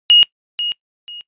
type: tone with echo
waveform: sine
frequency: 2873 Hz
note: F7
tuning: 48 cents sharp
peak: -5 dBFS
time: 0.1-0.23 s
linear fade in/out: 0 ms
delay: 490 ms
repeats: 2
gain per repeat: -12 dB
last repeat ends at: 1.21 s
effects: noise-tail reverb RT60 0.1 s tail -23 dB re dry + resampled to 8000 Hz